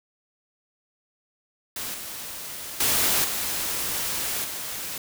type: noise with level steps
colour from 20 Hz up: white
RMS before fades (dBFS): -32 / -36 / -22 / -28 / -33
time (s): 1.76-4.98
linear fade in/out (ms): 2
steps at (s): 1.94 / 2.8 / 3.24 / 4.44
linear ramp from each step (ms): 5
effects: none